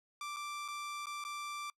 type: tone with dropouts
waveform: sawtooth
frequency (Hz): 1174.7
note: D6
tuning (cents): 0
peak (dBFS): -36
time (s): 0.21-1.7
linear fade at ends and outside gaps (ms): 2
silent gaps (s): 0.363-0.367 / 0.68-0.684 / 1.058-1.068 / 1.24-1.249
effects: noise-tail reverb RT60 0.1 s tail -24 dB re dry + low-pass 10000 Hz 12 dB/octave